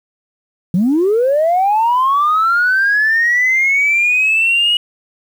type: linear sweep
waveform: sine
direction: up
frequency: 164.81 to 2913 Hz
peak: -9 dBFS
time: 0.74-4.77 s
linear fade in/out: 2 ms
effects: tanh soft clip ceiling -7 dBFS + 7-bit